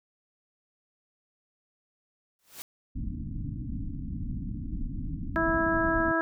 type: noise with exponential growth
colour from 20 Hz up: white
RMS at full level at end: -37 dBFS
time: 2.39-2.62 s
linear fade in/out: 0 ms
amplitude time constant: 48 ms
type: low-pass noise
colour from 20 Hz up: pink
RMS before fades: -34 dBFS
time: 2.95-6.12 s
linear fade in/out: 10 ms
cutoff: 300 Hz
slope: 96 dB/octave
type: harmonic tone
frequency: 327.9 Hz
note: E4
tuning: 9 cents flat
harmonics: 1 / 2 / 3 / 4 / 5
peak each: -28 / -30 / -33 / -31 / -29 dBFS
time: 5.36-6.21 s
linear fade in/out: 0 ms
effects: none